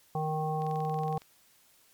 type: harmonic tone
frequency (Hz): 155.56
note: D#3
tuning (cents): 0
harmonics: 1 / 3 / 5 / 7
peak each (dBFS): -32 / -36 / -32 / -41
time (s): 0.15-1.18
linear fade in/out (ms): 2
type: click train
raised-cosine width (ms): 0.2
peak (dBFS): -33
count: 14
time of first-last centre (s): 0.62-1.219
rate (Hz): 21.7
effects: white hiss -63 dBFS RMS until 1.93 s + MP3 96 kbps